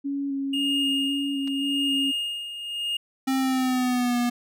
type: tone with vibrato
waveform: sine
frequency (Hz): 277.2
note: C#4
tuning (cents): 0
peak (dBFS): -25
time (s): 0.04-2.12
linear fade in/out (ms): 20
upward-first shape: square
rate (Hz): 1.9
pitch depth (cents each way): 16
type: tone with tremolo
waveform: triangle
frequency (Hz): 2841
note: F7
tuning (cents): +29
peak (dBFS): -21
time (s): 0.53-2.97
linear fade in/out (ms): 5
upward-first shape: sine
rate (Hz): 0.87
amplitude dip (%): 70
type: clicks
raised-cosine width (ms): 0.2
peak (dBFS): -26 / -28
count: 2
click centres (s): 1.475 / 1.48
type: tone with pitch glide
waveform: square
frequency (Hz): 265.2 to 241.8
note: C4 to B3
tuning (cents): +23 to -36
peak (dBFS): -22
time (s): 3.27-4.3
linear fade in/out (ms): 10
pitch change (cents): -159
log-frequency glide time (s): 3.38-4.18
effects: none